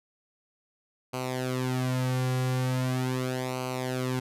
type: tone with flanger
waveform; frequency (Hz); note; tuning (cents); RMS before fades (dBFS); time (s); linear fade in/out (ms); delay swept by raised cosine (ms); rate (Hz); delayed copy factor
sawtooth; 128; C3; -38; -29; 1.13-4.2; 10; 0.56 to 3.26; 0.4; -0.75
effects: resampled to 32000 Hz